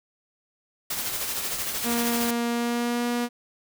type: noise with tremolo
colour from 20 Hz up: white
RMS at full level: -28 dBFS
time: 0.9-2.31 s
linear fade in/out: 5 ms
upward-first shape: sine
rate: 13 Hz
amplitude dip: 40%
type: tone with pitch glide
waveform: sawtooth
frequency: 236 to 240.4 Hz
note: A#3 to B3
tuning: +22 to -46 cents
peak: -20 dBFS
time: 1.83-3.29 s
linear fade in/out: 50 ms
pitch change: +32 cents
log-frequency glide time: 2.48-3.06 s
effects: none